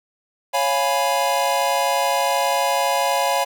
square chord, C# dominant seventh, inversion none, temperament equal, 554.4 / 698.5 / 830.6 / 987.8 Hz, C#5 / E#5 / G#5 / B5, 0 / 0 / 0 / 0 cents, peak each -24 dBFS, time 0.53-3.45 s, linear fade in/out 20 ms, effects none

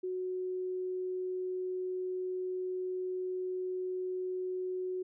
sine tone, 368.5 Hz, F#4, 7 cents flat, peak -33 dBFS, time 0.03-5.03 s, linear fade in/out 10 ms, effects none

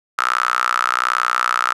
sawtooth tone with high-pass filter, 61.3 Hz, B1, 12 cents flat, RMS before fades -19 dBFS, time 0.18-1.73 s, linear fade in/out 5 ms, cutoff 1300 Hz, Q 9.3, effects low-pass 10000 Hz 12 dB/octave

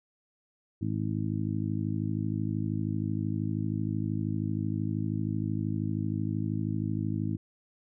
harmonic tone, 52.9 Hz, G#1, 33 cents sharp, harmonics 2 / 3 / 4 / 5 / 6, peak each -32 / -34 / -35 / -36 / -37 dBFS, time 0.81-7.37 s, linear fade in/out 10 ms, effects none

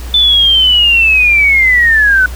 sine linear sweep, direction down, 3528 to 1480 Hz, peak -5 dBFS, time 0.14-2.26 s, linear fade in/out 2 ms, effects added 60 Hz sine -21 dBFS peak until 2.35 s + pink hiss -32 dBFS RMS until 2.35 s

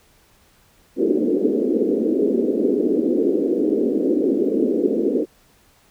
white band-pass noise, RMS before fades -19 dBFS, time 0.96-5.26 s, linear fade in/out 50 ms, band 230 to 450 Hz, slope 48 dB/octave, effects pink hiss -56 dBFS RMS until 5.9 s

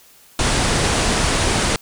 pink low-pass noise, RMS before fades -18 dBFS, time 0.39-1.76 s, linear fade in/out 2 ms, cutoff 10000 Hz, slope 96 dB/octave, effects white hiss -49 dBFS RMS until 1.81 s

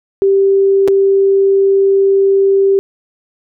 sine tone with dropouts, 391.6 Hz, G4, 2 cents flat, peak -7 dBFS, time 0.22-2.79 s, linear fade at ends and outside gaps 0 ms, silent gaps 0.877-0.883 s, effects none

